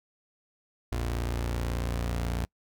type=tone pair together; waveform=sawtooth; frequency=58.27 / 87.31 Hz; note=A#1 / F2; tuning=0 / 0 cents; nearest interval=perfect fifth; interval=700 cents; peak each=-25 / -32 dBFS; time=0.92-2.45 s; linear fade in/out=0 ms; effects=noise-tail reverb RT60 0.1 s tail -26 dB re dry